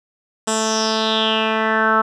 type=tone with low-pass filter sweep; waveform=10% pulse; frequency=220 Hz; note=A3; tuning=in tune; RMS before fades=-18 dBFS; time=0.47-2.02 s; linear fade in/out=10 ms; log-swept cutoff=8200 to 1300 Hz; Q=5.5; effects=none